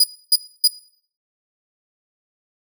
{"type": "tone bursts", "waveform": "sawtooth", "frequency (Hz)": 4922, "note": "D#8", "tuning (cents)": -20, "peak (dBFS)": -7, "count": 3, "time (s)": [0, 0.677], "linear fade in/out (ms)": 5, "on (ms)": 39, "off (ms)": 280, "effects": ["noise-tail reverb RT60 0.5 s tail -17 dB re dry"]}